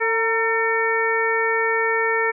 harmonic tone with a mistuned harmonic, 450 Hz, A4, 39 cents sharp, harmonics 1 / 2 / 3 / 4 / 5, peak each -22 / -26 / -27 / -23 / -25 dBFS, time 0-2.32 s, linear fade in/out 20 ms, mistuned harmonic 2, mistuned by +47 cents, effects none

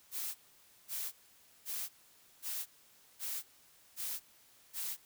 blue noise bursts, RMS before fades -39 dBFS, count 7, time 0.11-4.97 s, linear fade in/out 50 ms, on 240 ms, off 530 ms, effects white hiss -64 dBFS RMS until 5.05 s

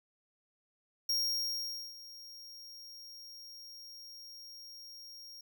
45% pulse tone with ADSR envelope, 5580 Hz, F8, 2 cents flat, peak -29 dBFS, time 1.09-5.41 s, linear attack 5 ms, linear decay 840 ms, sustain -19 dB, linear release 4 ms, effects none

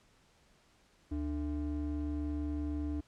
triangle ring-modulated tone, 185 Hz, F#3, in tune, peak -28 dBFS, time 1.11-3.01 s, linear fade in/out 10 ms, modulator 111 Hz, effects pink hiss -67 dBFS RMS until 3.07 s + low-pass 8000 Hz 12 dB/octave

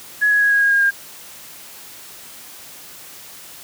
sine tone with pitch steps, 1684 / 1671.4 / 1658.9 / 1646.5 / 1634.2 / 1621.9 / 1609.8 Hz, G#6 / G#6 / G#6 / G#6 / G#6 / G#6 / G6, +24 / +11 / -2 / -15 / -28 / -41 / +46 cents, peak -12 dBFS, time 0.21-0.91 s, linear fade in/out 20 ms, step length 100 ms, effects white hiss -39 dBFS RMS until 3.63 s + high-pass 80 Hz 12 dB/octave

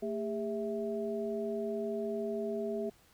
sine tone cluster, 224.3 / 406.2 / 656 Hz, A3 / G#4 / E5, +34 / -38 / -9 cents, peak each -38 / -35 / -39 dBFS, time 0.02-2.9 s, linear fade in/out 10 ms, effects pink hiss -64 dBFS RMS until 3.13 s

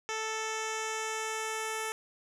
10% pulse tone with low-pass filter sweep, 440.1 Hz, A4, in tune, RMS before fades -35 dBFS, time 0.09-1.92 s, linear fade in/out 0 ms, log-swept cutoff 5900 to 9900 Hz, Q 1.9, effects none

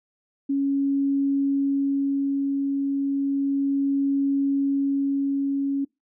sine tone with tremolo, 277.2 Hz, C#4, in tune, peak -19 dBFS, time 0.49-5.85 s, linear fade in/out 10 ms, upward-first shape sine, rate 0.33 Hz, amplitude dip 25%, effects noise-tail reverb RT60 0.2 s tail -24 dB re dry

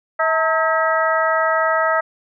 harmonic tone with a mistuned harmonic, 321.7 Hz, E4, 42 cents flat, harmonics 2 / 3 / 4 / 5 / 6, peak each -19 / -24 / -19 / -24 / -24 dBFS, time 0.19-2.01 s, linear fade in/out 10 ms, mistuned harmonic 3, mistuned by -100 cents, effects none

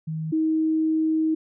sine tone pair in turn, 158.3 / 316.6 Hz, D#3 / D#4, +30 / +30 cents, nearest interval octave, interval 1200 cents, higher second, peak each -26 / -19 dBFS, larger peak second, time 0.07-0.32 / 0.32-1.35 s, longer second, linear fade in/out 10 ms, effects none

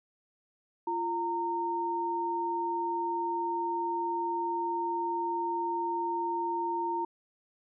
sine tone pair together, 344.6 / 920 Hz, F4 / A#5, -23 / -23 cents, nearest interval octave + perfect fourth, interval 1700 cents, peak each -34 / -30 dBFS, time 0.87-7.05 s, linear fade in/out 5 ms, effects none

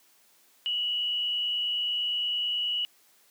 sine tone with frequency modulation, 2930 Hz, F#7, 18 cents flat, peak -26 dBFS, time 0.66-2.85 s, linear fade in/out 0 ms, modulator 109 Hz, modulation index 0.47, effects white hiss -62 dBFS RMS until 3.3 s + high-pass 200 Hz 12 dB/octave

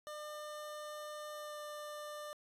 25% pulse tone with pitch glide, 601 to 596.5 Hz, D5 to D5, +40 to +27 cents, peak -40 dBFS, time 0.07-2.33 s, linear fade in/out 0 ms, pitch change -13 cents, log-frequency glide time 1.32-1.61 s, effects resampled to 32000 Hz + 12-bit

